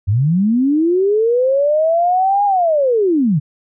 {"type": "linear two-way sweep", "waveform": "sine", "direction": "up then down", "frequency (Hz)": [90, 825, 132.4], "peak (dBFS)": -11, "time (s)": [0.07, 3.4], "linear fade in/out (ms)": 20, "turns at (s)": 2.45, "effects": []}